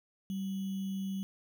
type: tone with sample-and-hold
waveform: sine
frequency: 193.2 Hz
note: G3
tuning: 25 cents flat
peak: -33 dBFS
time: 0.3-1.23 s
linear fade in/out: 0 ms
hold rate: 3150 Hz
effects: none